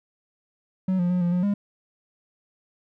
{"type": "tone with pitch steps", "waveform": "triangle", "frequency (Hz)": [187.1, 176.2, 180.1, 174, 178.9, 202.7], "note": ["F#3", "F3", "F#3", "F3", "F3", "G#3"], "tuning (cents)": [20, 16, -46, -6, 42, -42], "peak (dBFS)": -18, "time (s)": [0.88, 1.54], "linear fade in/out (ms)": 5, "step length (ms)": 110, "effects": []}